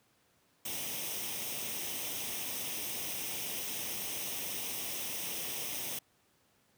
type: noise with comb filter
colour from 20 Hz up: white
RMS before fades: -38 dBFS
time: 0.65-5.99 s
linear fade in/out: 5 ms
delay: 0.34 ms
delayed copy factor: +0.6
effects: pink hiss -70 dBFS RMS until 6.77 s + high-pass 100 Hz 12 dB/octave